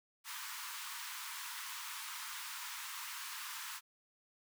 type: high-pass noise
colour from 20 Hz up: pink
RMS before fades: -45 dBFS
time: 0.24-3.81 s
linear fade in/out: 50 ms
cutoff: 910 Hz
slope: 96 dB/octave
effects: none